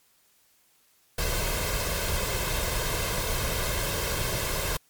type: noise with comb filter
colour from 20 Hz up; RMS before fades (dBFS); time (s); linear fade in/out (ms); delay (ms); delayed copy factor
pink; -28; 1.18-4.77; 5; 1.9; +0.6
effects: white hiss -64 dBFS RMS until 4.89 s + MP3 96 kbps